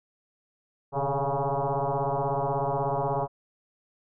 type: tone with frequency modulation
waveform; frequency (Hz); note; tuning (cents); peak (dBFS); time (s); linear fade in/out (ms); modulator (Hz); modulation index
sine; 130.81; C3; 0; -24; 0.92-3.28; 50; 139; 6.6
effects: none